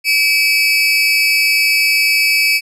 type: tone pair together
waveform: 30% pulse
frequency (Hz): 2300 / 2582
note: D7 / E7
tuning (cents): -37 / -37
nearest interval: major second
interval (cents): 200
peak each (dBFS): -11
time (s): 0.04-2.61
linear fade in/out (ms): 50
effects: low-pass 12000 Hz 12 dB/octave